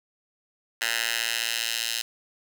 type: tone with high-pass filter sweep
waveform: 10% pulse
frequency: 114.9 Hz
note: A#2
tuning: 25 cents flat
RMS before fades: -28 dBFS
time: 0.81-2.02 s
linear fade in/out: 5 ms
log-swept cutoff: 1900 to 3400 Hz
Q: 1.3
effects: none